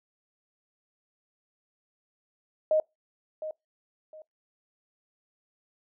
sine tone with echo, 622.3 Hz, D#5, in tune, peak -20 dBFS, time 2.71-2.8 s, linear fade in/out 2 ms, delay 710 ms, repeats 2, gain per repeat -12 dB, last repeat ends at 4.22 s, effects noise-tail reverb RT60 0.2 s tail -26 dB re dry

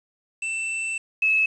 square / sine tone pair in turn, 2668 / 2594 Hz, E7 / E7, +20 / -28 cents, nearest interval unison, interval 48 cents, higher first, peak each -26 / -17 dBFS, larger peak second, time 0.42-0.98 / 1.22-1.46 s, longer first, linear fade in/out 5 ms, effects resampled to 22050 Hz + 8-bit

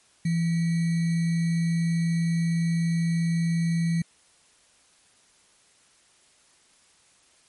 sine tone with sample-and-hold, 167.3 Hz, E3, 26 cents sharp, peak -21 dBFS, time 0.25-4.02 s, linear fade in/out 5 ms, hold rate 2100 Hz, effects white hiss -60 dBFS RMS until 7.48 s + MP3 48 kbps

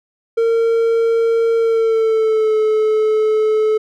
triangle tone with pitch glide, 457.8 to 432.6 Hz, A#4 to A4, -31 to -29 cents, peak -10 dBFS, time 0.37-3.78 s, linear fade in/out 10 ms, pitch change -98 cents, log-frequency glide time 1.56-2.56 s, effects none

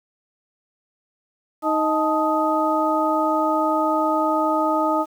harmonic tone with a mistuned harmonic, 312.7 Hz, D#4, 9 cents sharp, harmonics 1 / 2 / 3 / 4, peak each -23 / -23 / -23 / -23 dBFS, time 1.62-5.06 s, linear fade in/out 50 ms, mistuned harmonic 3, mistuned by -120 cents, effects 8-bit

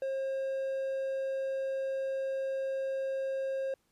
triangle tone, 536 Hz, C5, 42 cents sharp, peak -29 dBFS, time 0.02-3.74 s, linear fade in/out 2 ms, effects pink hiss -74 dBFS RMS until 3.91 s + resampled to 32000 Hz

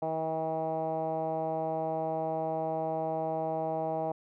10% pulse tone with low-pass filter, 160 Hz, D#3, 49 cents sharp, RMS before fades -32 dBFS, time 0.02-4.12 s, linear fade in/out 5 ms, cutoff 730 Hz, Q 4.7, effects none

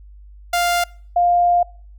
sawtooth / sine tone pair in turn, 699 / 702.4 Hz, F5 / F5, +1 / +10 cents, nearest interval unison, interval 9 cents, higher second, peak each -12 dBFS, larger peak neither, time 0.53-0.84 / 1.16-1.63 s, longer second, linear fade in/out 5 ms, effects noise-tail reverb RT60 0.5 s tail -25 dB re dry + added 50 Hz sine -39 dBFS peak until 1.98 s

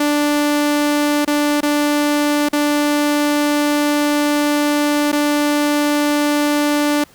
sawtooth tone with dropouts, 293.7 Hz, D4, in tune, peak -10 dBFS, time 0-7.04 s, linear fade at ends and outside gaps 5 ms, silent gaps 1.249-1.275 / 1.607-1.629 / 2.488-2.53 / 5.118-5.127 s, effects pink hiss -48 dBFS RMS until 7.14 s

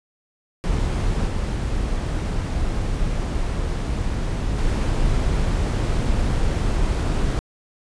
brown noise with level steps, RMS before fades -21 / -23 / -20 dBFS, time 0.64-7.39 s, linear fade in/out 0 ms, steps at 1.27 / 4.58 s, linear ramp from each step 5 ms, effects resampled to 22050 Hz

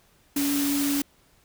sine tone in noise, 283.3 Hz, C#4, 38 cents sharp, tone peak -23 dBFS, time 0.36-1.02 s, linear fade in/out 5 ms, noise white, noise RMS -30 dBFS, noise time 0.36-1.02 s, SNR +4 dB, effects pink hiss -61 dBFS RMS until 1.44 s

